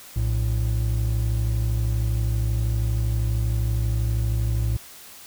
triangle tone pair together, 59.28 / 111.9 Hz, A#1 / A2, +30 / +30 cents, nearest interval major seventh, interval 1100 cents, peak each -21 dBFS, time 0.16-4.77 s, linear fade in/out 5 ms, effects white hiss -44 dBFS RMS until 5.26 s

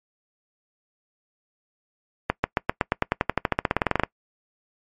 accelerating click train, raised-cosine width 0.5 ms, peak -4 dBFS, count 23, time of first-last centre 2.3-4.035 s, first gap 140 ms, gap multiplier 0.94, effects noise-tail reverb RT60 0.1 s tail -23 dB re dry + MP3 64 kbps

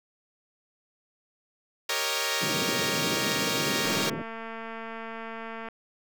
5% pulse chord, Eb dominant seventh, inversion first, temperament equal, 392 / 466.2 / 554.4 / 622.3 Hz, G4 / Bb4 / Db5 / Eb5, 0 / 0 / 0 / 0 cents, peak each -24 / -19 / -19 / -22 dBFS, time 1.89-4.1 s, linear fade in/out 5 ms
pink band-pass noise, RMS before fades -33 dBFS, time 2.41-4.22 s, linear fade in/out 5 ms, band 150 to 490 Hz, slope 24 dB/octave
click train, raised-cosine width 0.5 ms, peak -24 dBFS, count 416, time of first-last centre 3.85-5.686 s, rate 226 Hz
effects none

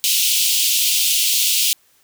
pink high-pass noise, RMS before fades -17 dBFS, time 0.04-1.73 s, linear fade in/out 0 ms, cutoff 2700 Hz, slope 48 dB/octave, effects white hiss -57 dBFS RMS until 2.03 s

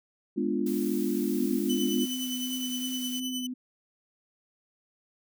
sine chord, G# diminished seventh, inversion none, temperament equal, 207.7 / 246.9 / 293.7 / 349.2 Hz, G#3 / B3 / D4 / F4, 0 / 0 / 0 / 0 cents, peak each -31 dBFS, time 0.36-2.06 s, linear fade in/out 20 ms
blue noise, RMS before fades -42 dBFS, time 0.66-3.2 s, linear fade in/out 5 ms
sine tone with vibrato, 253.7 Hz, B3, 47 cents sharp, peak -32 dBFS, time 1.39-3.54 s, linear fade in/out 10 ms, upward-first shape sine, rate 2.8 Hz, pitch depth 18 cents each way
sawtooth tone with tremolo, 3001 Hz, F#7, 24 cents sharp, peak -28 dBFS, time 1.69-3.47 s, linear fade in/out 10 ms, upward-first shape triangle, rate 9.7 Hz, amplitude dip 65%
effects none

